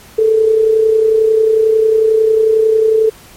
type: tone with amplitude modulation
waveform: sine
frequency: 440 Hz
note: A4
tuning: in tune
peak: -5 dBFS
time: 0.18-3.1 s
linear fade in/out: 10 ms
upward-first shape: sine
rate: 31.1 Hz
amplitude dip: 50%
effects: pink hiss -40 dBFS RMS until 3.36 s + MP3 64 kbps